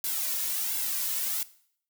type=noise with flanger; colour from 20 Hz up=blue; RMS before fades=-30 dBFS; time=0.04-1.43 s; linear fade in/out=2 ms; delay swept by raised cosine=1.6 to 2.59 ms; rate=1.4 Hz; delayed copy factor=-1; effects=noise-tail reverb RT60 0.6 s tail -18 dB re dry